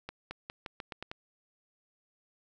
accelerating click train, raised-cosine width 0.3 ms, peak -23 dBFS, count 8, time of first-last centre 0.09-1.115 s, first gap 220 ms, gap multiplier 0.86, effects none

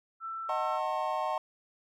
sine tone, 1333 Hz, E6, 19 cents sharp, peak -35 dBFS, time 0.2-0.8 s, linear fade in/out 50 ms
triangle chord, D# diminished seventh, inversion none, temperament just, 622.3 / 746.7 / 896 / 1075.3 Hz, D#5 / F#5 / A5 / C6, 0 / +16 / +31 / +47 cents, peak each -33 dBFS, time 0.49-1.38 s, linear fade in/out 2 ms
effects none

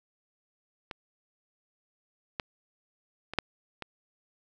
clicks, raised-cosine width 0.3 ms, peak -21 / -15 / -22 / -7 / -21 dBFS, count 5, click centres 0.912 / 2.398 / 3.336 / 3.387 / 3.823 s, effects none

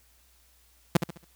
sawtooth tone with echo, 170 Hz, F3, 46 cents flat, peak -12 dBFS, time 0.95-0.97 s, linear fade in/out 5 ms, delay 69 ms, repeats 4, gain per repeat -9 dB, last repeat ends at 1.246 s, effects added 60 Hz sine -63 dBFS peak until 1.35 s + white hiss -63 dBFS RMS until 1.35 s

